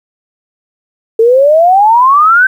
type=exponential sweep; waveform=sine; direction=up; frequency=440 to 1567 Hz; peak=-3 dBFS; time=1.19-2.47 s; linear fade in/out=5 ms; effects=7-bit